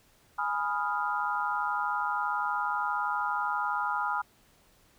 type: chord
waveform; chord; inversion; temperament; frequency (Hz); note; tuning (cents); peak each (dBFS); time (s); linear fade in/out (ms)
sine; F half-diminished seventh; first; equal; 830.6 / 987.8 / 1244.5 / 1396.9; Ab5 / Cb6 / Eb6 / F6; 0 / 0 / 0 / 0; -33; 0.38-4.22; 10
effects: pink hiss -63 dBFS RMS until 4.98 s